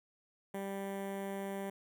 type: tone with notch filter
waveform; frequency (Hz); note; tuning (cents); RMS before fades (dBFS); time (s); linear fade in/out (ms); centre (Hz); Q
15% pulse; 196.4; G3; +4; -40; 0.54-1.7; 5; 4700; 0.59
effects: none